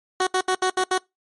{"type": "tone bursts at uneven times", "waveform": "15% pulse", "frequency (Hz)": 371.7, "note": "F#4", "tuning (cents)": 8, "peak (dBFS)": -12, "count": 6, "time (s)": [[0.2, 0.27], [0.34, 0.41], [0.48, 0.55], [0.62, 0.7], [0.77, 0.84], [0.91, 0.98]], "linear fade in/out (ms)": 5, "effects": ["noise-tail reverb RT60 0.2 s tail -25 dB re dry", "MP3 48 kbps"]}